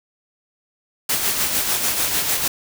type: noise with tremolo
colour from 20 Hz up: white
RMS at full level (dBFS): -19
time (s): 1.09-2.48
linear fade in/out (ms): 5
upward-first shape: sine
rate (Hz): 6.7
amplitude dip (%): 45
effects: none